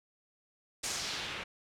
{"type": "noise with low-pass filter sweep", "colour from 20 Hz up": "white", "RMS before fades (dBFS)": -38, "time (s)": [0.83, 1.44], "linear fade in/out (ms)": 10, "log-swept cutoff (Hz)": [8000, 2300], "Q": 1.5, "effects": []}